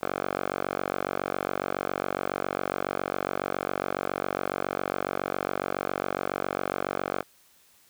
5% pulse tone with band-pass filter, 47.25 Hz, F#1, 37 cents sharp, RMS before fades -31 dBFS, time 0.01-7.23 s, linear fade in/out 20 ms, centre 940 Hz, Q 1.5, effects white hiss -60 dBFS RMS until 7.89 s

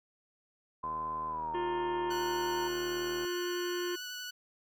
sine tone with pitch glide, 1026 to 924.7 Hz, C6 to A#5, -34 to -14 cents, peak -34 dBFS, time 0.83-2.68 s, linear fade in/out 10 ms, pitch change -180 cents, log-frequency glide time 1.28-1.52 s
click train, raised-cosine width 1 ms, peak -32 dBFS, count 191, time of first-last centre 0.84-3.248 s, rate 78.9 Hz
harmonic tone, 353.5 Hz, F4, 21 cents sharp, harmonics 1 / 3 / 4 / 5 / 6 / 7 / 8 / 9, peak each -33 / -44 / -52 / -46 / -56 / -57 / -54 / -52 dBFS, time 1.54-3.96 s, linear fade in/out 10 ms
15% pulse tone with vibrato, 1480 Hz, F#6, in tune, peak -33 dBFS, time 2.1-4.31 s, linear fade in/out 10 ms, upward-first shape sine, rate 11 Hz, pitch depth 12 cents each way
effects none

